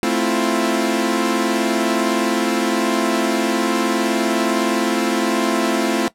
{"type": "chord", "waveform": "sawtooth", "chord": "F major seventh", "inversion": "first", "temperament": "equal", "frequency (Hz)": [220, 261.6, 329.6, 349.2], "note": ["A3", "C4", "E4", "F4"], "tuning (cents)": [0, 0, 0, 0], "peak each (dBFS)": -18, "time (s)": [0.03, 6.08], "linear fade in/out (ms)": 0, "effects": ["noise-tail reverb RT60 0.1 s tail -17 dB re dry", "low-pass 12000 Hz 12 dB/octave"]}